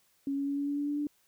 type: tone with pitch steps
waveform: sine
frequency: 277.2 / 279.5 / 281.7 / 284 / 286.3 / 288.6 / 291 / 293.3 Hz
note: C#4 / C#4 / C#4 / C#4 / D4 / D4 / D4 / D4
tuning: 0 / +14 / +28 / +42 / -44 / -30 / -16 / -2 cents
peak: -29 dBFS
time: 0.27-1.07 s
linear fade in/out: 2 ms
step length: 100 ms
effects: white hiss -69 dBFS RMS until 1.27 s